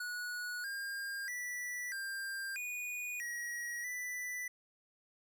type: tone with pitch steps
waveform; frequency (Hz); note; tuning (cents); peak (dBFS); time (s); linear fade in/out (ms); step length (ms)
square; 1463 / 1608 / 1962 / 1591 / 2460 / 1907 / 1982; F#6 / G6 / B6 / G6 / D#7 / A#6 / B6; -20 / +44 / -12 / +25 / -20 / +39 / +6; -39; 0-4.48; 5; 640
effects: none